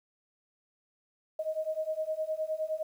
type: beating tone pair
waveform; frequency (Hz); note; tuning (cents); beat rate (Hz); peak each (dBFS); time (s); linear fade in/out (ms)
sine; 622.3 / 632; D#5 / D#5; 0 / +27; 9.7; -34 / -33; 1.39-2.83; 5
effects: 10-bit